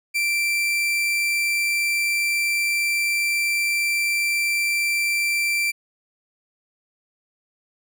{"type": "tone", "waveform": "40% pulse", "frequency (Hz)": 2349, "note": "D7", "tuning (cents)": 0, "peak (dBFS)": -19, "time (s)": [0.14, 5.72], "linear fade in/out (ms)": 20, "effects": []}